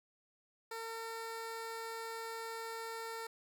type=tone; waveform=15% pulse; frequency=453.7 Hz; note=A#4; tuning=47 cents flat; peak=-35 dBFS; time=0.71-3.27 s; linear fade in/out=5 ms; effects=none